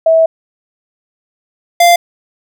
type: tone pair in turn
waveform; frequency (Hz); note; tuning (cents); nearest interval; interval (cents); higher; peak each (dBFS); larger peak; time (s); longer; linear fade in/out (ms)
sine / square; 650 / 693.9; E5 / F5; -24 / -11; minor second; 113; second; -5; neither; 0.06-0.26 / 1.8-1.96; first; 5
effects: none